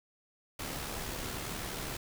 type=noise with amplitude modulation; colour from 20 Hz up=pink; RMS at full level=-37 dBFS; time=0.59-1.97 s; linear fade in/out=5 ms; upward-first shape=sine; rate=72.1 Hz; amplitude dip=40%; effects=none